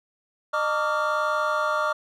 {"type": "tone cluster", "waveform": "triangle", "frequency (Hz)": [610, 907, 1148, 1209, 1396], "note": ["D#5", "A#5", "D6", "D6", "F6"], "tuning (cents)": [-34, -48, -40, 50, -1], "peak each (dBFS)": [-25, -31, -25, -29, -26], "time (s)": [0.53, 1.93], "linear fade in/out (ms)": 10, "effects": []}